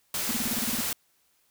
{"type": "noise", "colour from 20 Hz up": "white", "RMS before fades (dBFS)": -30, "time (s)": [0.14, 0.93], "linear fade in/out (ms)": 2}
{"type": "tone bursts", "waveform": "sine", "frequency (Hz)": 233.1, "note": "A#3", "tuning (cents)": 0, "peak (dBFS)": -28, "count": 10, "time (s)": [0.29, 0.807], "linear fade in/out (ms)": 0, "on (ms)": 22, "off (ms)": 33}
{"effects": ["white hiss -68 dBFS RMS until 1.5 s"]}